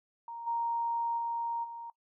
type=tone with level steps; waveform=sine; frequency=932.3 Hz; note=A#5; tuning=in tune; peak=-39 / -29 / -31 / -40 dBFS; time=0.28-1.9 s; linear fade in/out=2 ms; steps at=0.46 / 1.17 / 1.63 s; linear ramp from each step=20 ms; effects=noise-tail reverb RT60 0.1 s tail -20 dB re dry

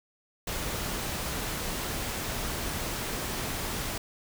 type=noise; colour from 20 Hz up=pink; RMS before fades=-33 dBFS; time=0.47-3.98 s; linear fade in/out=5 ms; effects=none

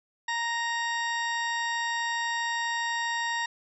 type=harmonic tone; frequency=932.3 Hz; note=A#5; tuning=in tune; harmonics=1 / 2 / 3 / 4 / 5 / 6 / 8; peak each=-31 / -30 / -42 / -38 / -47 / -41 / -44 dBFS; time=0.28-3.46 s; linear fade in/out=5 ms; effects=none

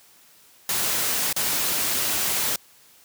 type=noise with dropouts; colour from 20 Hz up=white; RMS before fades=-24 dBFS; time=0.69-2.56 s; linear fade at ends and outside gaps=2 ms; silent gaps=1.328-1.363 s; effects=white hiss -54 dBFS RMS until 3.04 s + high-pass 80 Hz 12 dB/octave

